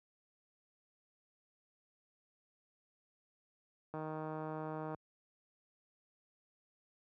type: click train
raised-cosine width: 1 ms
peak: -29 dBFS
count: 158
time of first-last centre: 3.94-4.946 s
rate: 156 Hz
effects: high-pass 80 Hz 12 dB/octave